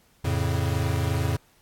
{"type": "chord", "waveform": "square", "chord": "F augmented", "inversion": "none", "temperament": "equal", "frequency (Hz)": [87.31, 110, 138.59], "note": ["F2", "A2", "C#3"], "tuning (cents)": [0, 0, 0], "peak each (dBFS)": [-27, -28, -29], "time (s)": [0.24, 1.37], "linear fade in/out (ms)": 10, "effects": ["pink hiss -61 dBFS RMS until 1.61 s", "AAC 64 kbps"]}